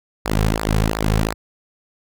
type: tone with flanger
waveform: sawtooth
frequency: 53.5 Hz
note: A1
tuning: 48 cents flat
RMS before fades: -19 dBFS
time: 0.25-1.34 s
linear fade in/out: 10 ms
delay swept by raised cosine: 0.31 to 3.41 ms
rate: 2.8 Hz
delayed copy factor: -0.8
effects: none